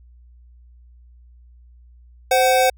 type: tone pair together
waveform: square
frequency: 519 / 749 Hz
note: C5 / F#5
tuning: -14 / +21 cents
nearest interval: tritone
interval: 635 cents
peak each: -17 dBFS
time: 2.31-2.7 s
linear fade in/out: 5 ms
effects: added 60 Hz sine -45 dBFS peak until 2.77 s